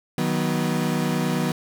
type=chord; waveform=35% pulse; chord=B major; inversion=first; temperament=equal with one note detuned; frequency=155.56 / 185 / 243.1 Hz; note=D#3 / F#3 / B3; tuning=0 / 0 / -27 cents; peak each=-24 dBFS; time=0.18-1.52 s; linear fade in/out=2 ms; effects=none